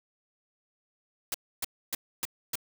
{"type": "noise bursts", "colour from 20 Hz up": "white", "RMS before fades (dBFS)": -31, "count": 5, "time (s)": [1.32, 2.555], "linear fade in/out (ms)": 2, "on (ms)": 23, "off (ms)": 280, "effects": []}